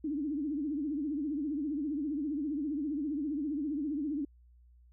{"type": "tone with vibrato", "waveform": "sine", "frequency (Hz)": 293.7, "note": "D4", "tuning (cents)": 0, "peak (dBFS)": -31, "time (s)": [0.04, 4.25], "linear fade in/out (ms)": 5, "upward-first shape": "triangle", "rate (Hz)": 15, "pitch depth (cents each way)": 170, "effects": ["added 60 Hz sine -57 dBFS peak until 4.92 s"]}